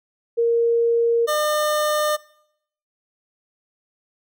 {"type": "tone pair in turn", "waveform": ["sine", "25% pulse"], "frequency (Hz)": [466.2, 603.6], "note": ["A#4", "D5"], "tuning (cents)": [0, 47], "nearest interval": "major third", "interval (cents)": 447, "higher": "second", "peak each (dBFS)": -15, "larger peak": "neither", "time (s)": [[0.37, 1.27], [1.27, 2.17]], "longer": "neither", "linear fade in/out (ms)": 20, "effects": ["noise-tail reverb RT60 0.7 s tail -21 dB re dry"]}